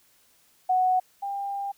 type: tone pair in turn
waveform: sine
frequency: 740 / 797.7 Hz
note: F#5 / G5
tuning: 0 / +30 cents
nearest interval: minor second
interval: 130 cents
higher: second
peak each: -19 / -28 dBFS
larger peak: first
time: 0.69-1 / 1.22-1.72 s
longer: second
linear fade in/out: 10 ms
effects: white hiss -62 dBFS RMS until 1.77 s